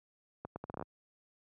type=accelerating click train; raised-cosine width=1 ms; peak=-26 dBFS; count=9; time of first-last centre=0.45-0.825 s; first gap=110 ms; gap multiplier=0.73; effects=high-pass 80 Hz 12 dB/octave